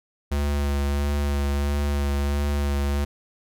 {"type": "tone with vibrato", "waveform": "square", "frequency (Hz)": 71.4, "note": "D2", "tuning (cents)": -48, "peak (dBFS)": -22, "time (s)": [0.31, 3.05], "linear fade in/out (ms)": 10, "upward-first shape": "sine", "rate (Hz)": 1.5, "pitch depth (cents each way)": 19, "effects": []}